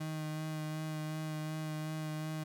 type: tone with vibrato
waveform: 35% pulse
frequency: 155.56 Hz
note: D#3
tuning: in tune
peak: -35 dBFS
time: 0-2.44 s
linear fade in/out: 10 ms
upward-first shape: sine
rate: 2.7 Hz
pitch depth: 16 cents each way
effects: none